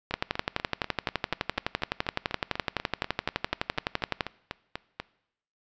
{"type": "two click trains", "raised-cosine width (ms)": 0.3, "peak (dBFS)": [-16, -9], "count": [21, 49], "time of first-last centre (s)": [[0.11, 5], [0.14, 4.208]], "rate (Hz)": [4.09, 11.8], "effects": ["noise-tail reverb RT60 0.8 s tail -21 dB re dry", "resampled to 16000 Hz"]}